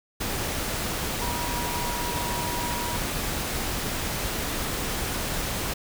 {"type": "tone in noise", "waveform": "sine", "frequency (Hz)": 961, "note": "B5", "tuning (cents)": -48, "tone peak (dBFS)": -32, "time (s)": [1.21, 2.97], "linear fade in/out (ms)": 10, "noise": "pink", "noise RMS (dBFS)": -29, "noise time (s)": [0.2, 5.74], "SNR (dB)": -6, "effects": []}